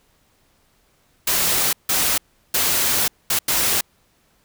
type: noise bursts at uneven times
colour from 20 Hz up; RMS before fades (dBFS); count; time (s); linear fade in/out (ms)
white; -19; 5; 1.27-1.73 / 1.89-2.18 / 2.54-3.08 / 3.3-3.39 / 3.48-3.81; 5
effects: pink hiss -61 dBFS RMS until 4.44 s